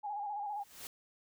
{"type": "tone with vibrato", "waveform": "sine", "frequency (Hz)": 823, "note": "G#5", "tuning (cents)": -16, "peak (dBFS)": -36, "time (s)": [0.03, 0.64], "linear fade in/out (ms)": 20, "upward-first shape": "square", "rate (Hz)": 15, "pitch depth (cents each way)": 43}
{"type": "noise with exponential growth", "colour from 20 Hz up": "white", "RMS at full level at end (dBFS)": -43, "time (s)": [0.46, 0.87], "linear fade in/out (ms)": 1, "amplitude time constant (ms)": 88}
{"effects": []}